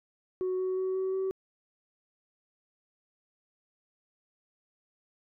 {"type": "tone with pitch steps", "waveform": "sine", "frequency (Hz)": [370, 372.8, 375.6, 378.4, 381.3], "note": ["F#4", "F#4", "F#4", "F#4", "G4"], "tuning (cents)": [0, 13, 26, 39, -48], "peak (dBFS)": -26, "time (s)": [0.41, 1.31], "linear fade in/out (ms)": 0, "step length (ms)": 180, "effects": ["tanh soft clip ceiling -26 dBFS"]}